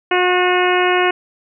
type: harmonic tone with a mistuned harmonic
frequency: 361.2 Hz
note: F#4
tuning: 42 cents flat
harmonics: 1 / 2 / 3 / 4 / 5 / 6 / 7 / 8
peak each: -16 / -19 / -21 / -22 / -23 / -24 / -24 / -25 dBFS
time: 0.11-1.11 s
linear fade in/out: 5 ms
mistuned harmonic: 4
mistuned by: +19 cents
effects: none